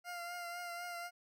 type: tone with vibrato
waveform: 20% pulse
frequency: 698.5 Hz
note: F5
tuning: in tune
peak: -37 dBFS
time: 0.04-1.11 s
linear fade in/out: 50 ms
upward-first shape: triangle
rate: 4 Hz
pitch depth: 33 cents each way
effects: none